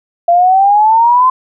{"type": "exponential sweep", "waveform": "sine", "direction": "up", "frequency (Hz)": [681, 1039], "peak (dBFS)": -5, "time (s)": [0.28, 1.3], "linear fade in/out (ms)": 5, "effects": []}